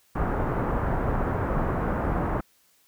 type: low-pass noise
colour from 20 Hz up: pink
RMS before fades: -26 dBFS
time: 0.15-2.41 s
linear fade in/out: 10 ms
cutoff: 1400 Hz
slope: 24 dB/octave
effects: white hiss -63 dBFS RMS until 2.87 s